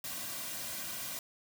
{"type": "noise with comb filter", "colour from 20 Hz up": "white", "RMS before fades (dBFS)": -40, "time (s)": [0.04, 1.19], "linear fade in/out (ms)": 2, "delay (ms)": 2.3, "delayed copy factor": -0.65, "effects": []}